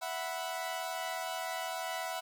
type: chord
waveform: sawtooth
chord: E suspended second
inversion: none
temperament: equal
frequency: 659.3 / 740 / 987.8 Hz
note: E5 / F#5 / B5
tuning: 0 / 0 / 0 cents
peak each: -36 / -35 / -38 dBFS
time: 0.01-2.21 s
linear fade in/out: 20 ms
effects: 11-bit